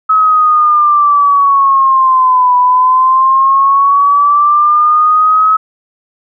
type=linear two-way sweep; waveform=sine; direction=down then up; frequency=1285 to 988 to 1285 Hz; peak=-5 dBFS; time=0.09-5.57 s; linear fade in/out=10 ms; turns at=2.56 s; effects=none